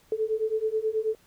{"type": "beating tone pair", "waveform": "sine", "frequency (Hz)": [432.5, 441.8], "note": ["A4", "A4"], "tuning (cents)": [-30, 7], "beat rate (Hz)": 9.3, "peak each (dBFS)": [-28, -27], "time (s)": [0.12, 1.15], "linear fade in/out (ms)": 2, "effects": ["pink hiss -61 dBFS RMS until 1.26 s"]}